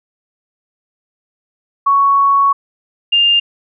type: tone pair in turn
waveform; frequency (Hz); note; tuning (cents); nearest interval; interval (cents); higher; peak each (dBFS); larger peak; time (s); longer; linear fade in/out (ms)
sine; 1113 / 2805; C#6 / F7; +7 / +7; octave + major third; 1600; second; -8; neither; 1.86-2.53 / 3.12-3.4; first; 10
effects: none